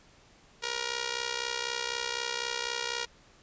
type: tone with amplitude modulation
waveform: 5% pulse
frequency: 473.5 Hz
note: A#4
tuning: 27 cents sharp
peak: -16 dBFS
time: 0.62-3.06 s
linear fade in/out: 20 ms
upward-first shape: sine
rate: 64 Hz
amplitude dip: 80%
effects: pink hiss -59 dBFS RMS until 3.42 s + resampled to 16000 Hz